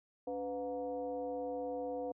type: tone with frequency modulation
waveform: sine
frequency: 500 Hz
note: B4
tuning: 21 cents sharp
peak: -36 dBFS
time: 0.27-2.12 s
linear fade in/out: 5 ms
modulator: 216 Hz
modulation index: 0.94
effects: high-pass 100 Hz 12 dB/octave